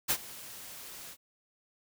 white noise with ADSR envelope, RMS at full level -26 dBFS, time 0.08-1.17 s, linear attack 26 ms, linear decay 63 ms, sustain -20 dB, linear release 60 ms, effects none

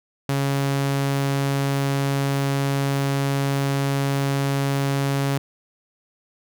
sawtooth tone, 138.59 Hz, C#3, in tune, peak -16 dBFS, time 0.29-5.38 s, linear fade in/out 2 ms, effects none

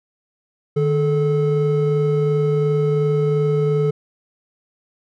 triangle tone pair together, 151.77 / 432.5 Hz, D#3 / A4, -43 / -30 cents, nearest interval octave + tritone, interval 1813 cents, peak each -16 dBFS, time 0.76-3.91 s, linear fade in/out 10 ms, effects none

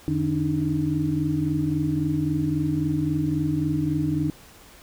sine tone cluster, 88.2 / 151.5 / 285.5 / 309.2 Hz, F2 / D#3 / D4 / D#4, +18 / -46 / -49 / -11 cents, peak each -33 / -25 / -28 / -25 dBFS, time 0.08-4.3 s, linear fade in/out 0 ms, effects pink hiss -49 dBFS RMS until 4.82 s

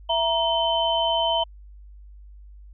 sine tone cluster, 665 / 941 / 3067 Hz, E5 / A#5 / G7, +15 / +16 / -38 cents, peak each -24 dBFS, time 0.09-1.44 s, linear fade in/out 10 ms, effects added 50 Hz sine -42 dBFS peak until 2.73 s

